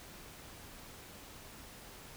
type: silence
effects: pink hiss -52 dBFS RMS until 2.16 s